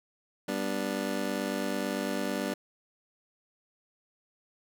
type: chord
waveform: 25% pulse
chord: G major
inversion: none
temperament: just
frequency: 196 / 245 / 294 Hz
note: G3 / B3 / D4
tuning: 0 / -14 / +2 cents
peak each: -31 dBFS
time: 0.48-2.54 s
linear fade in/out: 5 ms
effects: none